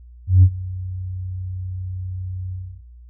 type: tone with ADSR envelope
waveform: sine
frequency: 92.5 Hz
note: F#2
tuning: in tune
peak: -4 dBFS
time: 0.27-2.83 s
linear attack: 160 ms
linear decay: 62 ms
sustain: -21 dB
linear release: 310 ms
effects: tanh soft clip ceiling -3 dBFS + added 60 Hz sine -40 dBFS peak until 3.09 s